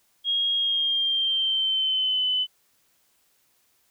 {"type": "tone with pitch glide", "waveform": "sine", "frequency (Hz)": [3270, 3016], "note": ["G#7", "F#7"], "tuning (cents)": [-28, 32], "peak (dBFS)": -21, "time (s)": [0.24, 2.47], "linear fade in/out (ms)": 50, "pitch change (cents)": -140, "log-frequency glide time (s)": [0.55, 2.25], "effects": ["white hiss -66 dBFS RMS until 3.9 s"]}